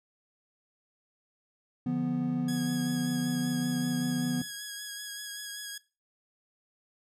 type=chord; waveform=triangle; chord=B diminished; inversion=first; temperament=equal; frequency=146.83 / 174.61 / 246.9 Hz; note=D3 / F3 / B3; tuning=0 / 0 / 0 cents; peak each=-33 / -32 / -27 dBFS; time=1.86-4.42 s; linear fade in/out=5 ms
type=tone with vibrato; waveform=10% pulse; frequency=1661.2 Hz; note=G#6; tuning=in tune; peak=-29 dBFS; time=2.48-5.78 s; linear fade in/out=5 ms; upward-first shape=sine; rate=5.2 Hz; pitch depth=22 cents each way
effects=noise-tail reverb RT60 0.3 s tail -19 dB re dry